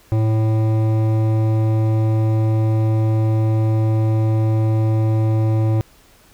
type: tone with hard clipping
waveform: sine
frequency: 110 Hz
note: A2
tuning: in tune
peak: -16 dBFS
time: 0.12-5.81 s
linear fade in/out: 0 ms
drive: 13 dB
effects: pink hiss -51 dBFS RMS until 6.33 s